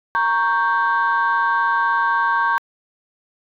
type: chord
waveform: sine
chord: G diminished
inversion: first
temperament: equal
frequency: 932.3 / 1108.7 / 1568 Hz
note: Bb5 / Db6 / G6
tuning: 0 / 0 / 0 cents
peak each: -19 dBFS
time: 0.15-2.58 s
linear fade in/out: 0 ms
effects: tanh soft clip ceiling -9 dBFS